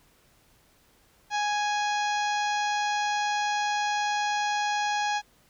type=harmonic tone with a mistuned harmonic; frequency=830.6 Hz; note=G#5; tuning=in tune; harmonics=1 / 2 / 3 / 4 / 5 / 6 / 7 / 8; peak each=-26 / -32 / -36 / -38 / -40 / -42 / -43 / -44 dBFS; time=1.3-5.22 s; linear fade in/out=50 ms; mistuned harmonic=6; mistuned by=+17 cents; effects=pink hiss -62 dBFS RMS until 5.49 s